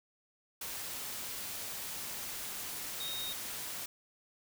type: tone in noise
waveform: sine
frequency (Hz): 3729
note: A#7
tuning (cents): 0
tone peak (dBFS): -38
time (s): 3-3.33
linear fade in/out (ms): 5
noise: white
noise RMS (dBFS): -41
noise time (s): 0.61-3.86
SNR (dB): 0
effects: none

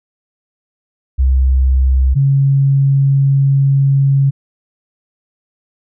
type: tone pair in turn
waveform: sine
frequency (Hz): 65.41 / 137.64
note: C2 / C#3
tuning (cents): 0 / -12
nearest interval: octave + minor second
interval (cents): 1288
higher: second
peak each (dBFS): -8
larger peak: neither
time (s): 1.18-2.15 / 2.15-4.31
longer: second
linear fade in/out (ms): 20
effects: none

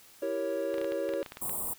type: chord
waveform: triangle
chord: E diminished seventh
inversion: none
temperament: equal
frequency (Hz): 329.6 / 392 / 466.2 / 554.4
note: E4 / G4 / Bb4 / Db5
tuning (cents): 0 / 0 / 0 / 0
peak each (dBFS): -35 / -35 / -35 / -30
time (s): 0.22-1.23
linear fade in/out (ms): 5
type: clicks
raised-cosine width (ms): 0.3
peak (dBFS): -25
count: 12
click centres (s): 0.742 / 0.782 / 0.815 / 0.845 / 0.921 / 1.091 / 1.137 / 1.229 / 1.262 / 1.321 / 1.371 / 1.495
type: band-stop noise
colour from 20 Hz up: white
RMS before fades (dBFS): -34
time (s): 1.41-1.74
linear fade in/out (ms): 10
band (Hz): 1200 to 7800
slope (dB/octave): 96
effects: white hiss -56 dBFS RMS until 1.78 s

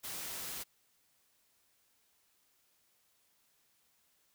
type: noise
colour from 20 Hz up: white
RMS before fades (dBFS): -42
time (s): 0.03-0.64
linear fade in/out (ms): 20
effects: white hiss -73 dBFS RMS until 4.34 s

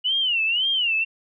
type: tone with vibrato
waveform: sine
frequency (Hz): 2899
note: F#7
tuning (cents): -36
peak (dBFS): -19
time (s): 0.04-1.05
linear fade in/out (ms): 20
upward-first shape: sine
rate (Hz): 1.9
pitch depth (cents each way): 180
effects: none

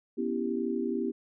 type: chord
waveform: sine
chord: C# half-diminished seventh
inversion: third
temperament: equal with one note detuned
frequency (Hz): 245.4 / 277.2 / 329.6 / 392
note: B3 / C#4 / E4 / G4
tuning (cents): -11 / 0 / 0 / 0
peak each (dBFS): -32 / -36 / -34 / -33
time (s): 0.17-1.12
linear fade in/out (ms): 20
effects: none

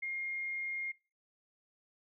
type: tone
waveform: sine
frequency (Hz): 2130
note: C7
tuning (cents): +30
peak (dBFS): -35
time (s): 0.02-0.92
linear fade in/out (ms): 10
effects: noise-tail reverb RT60 0.4 s tail -24 dB re dry

